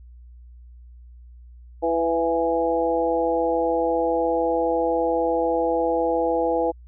harmonic tone with a mistuned harmonic, 165.8 Hz, E3, 10 cents sharp, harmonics 2 / 3 / 4 / 5, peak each -26 / -22 / -26 / -26 dBFS, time 1.82-6.72 s, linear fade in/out 20 ms, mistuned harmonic 4, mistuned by +18 cents, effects added 60 Hz sine -42 dBFS peak until 6.87 s

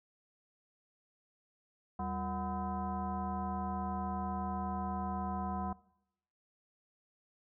sine tone with frequency modulation, 466.2 Hz, A#4, in tune, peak -34 dBFS, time 1.99-5.73 s, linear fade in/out 5 ms, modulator 272 Hz, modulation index 2.2, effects noise-tail reverb RT60 0.8 s tail -21 dB re dry

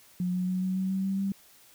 sine tone with pitch steps, 180 / 182.2 / 184.42 / 186.67 / 188.95 / 191.25 / 193.59 / 195.95 Hz, F#3 / F#3 / F#3 / F#3 / F#3 / G3 / G3 / G3, -47 / -26 / -5 / +16 / +37 / -42 / -21 / 0 cents, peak -26 dBFS, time 0.2-1.32 s, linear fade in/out 2 ms, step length 140 ms, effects white hiss -57 dBFS RMS until 1.74 s

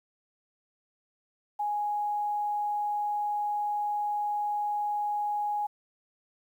sine tone, 830.6 Hz, G#5, in tune, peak -27 dBFS, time 1.59-5.67 s, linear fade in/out 10 ms, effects 10-bit

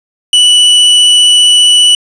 45% pulse tone with vibrato, 2960 Hz, F#7, in tune, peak -3 dBFS, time 0.33-1.95 s, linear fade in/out 2 ms, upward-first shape triangle, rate 15 Hz, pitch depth 9 cents each way, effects resampled to 22050 Hz + 7-bit

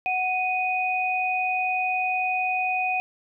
sine tone pair together, 740 / 2489 Hz, F#5 / D#7, 0 / 0 cents, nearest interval octave + major sixth, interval 2100 cents, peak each -25 dBFS, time 0.06-3 s, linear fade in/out 0 ms, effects none

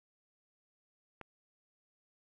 click, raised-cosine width 0.5 ms, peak -30 dBFS, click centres 1.213 s, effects 12-bit

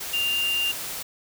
sine tone in noise, 2794 Hz, F7, in tune, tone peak -22 dBFS, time 0.13-0.72 s, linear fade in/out 10 ms, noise white, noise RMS -33 dBFS, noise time 0-1.03 s, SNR +8 dB, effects none

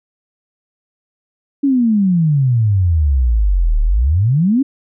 sine exponential two-way sweep, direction down then up, 287.1 to 35.92 to 287.1 Hz, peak -10 dBFS, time 1.63-4.63 s, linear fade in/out 10 ms, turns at 3.81 s, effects none

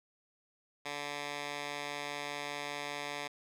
10% pulse tone with band-pass filter, 145 Hz, D3, 22 cents flat, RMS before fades -40 dBFS, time 0.85-3.28 s, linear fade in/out 10 ms, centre 2700 Hz, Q 0.62, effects none

